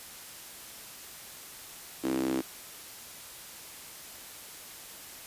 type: tone with high-pass filter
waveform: sawtooth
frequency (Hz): 65.41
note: C2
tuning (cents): 0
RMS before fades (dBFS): -30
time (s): 2.03-2.42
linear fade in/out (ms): 20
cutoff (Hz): 300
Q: 7.3
effects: white hiss -46 dBFS RMS until 5.26 s + resampled to 32000 Hz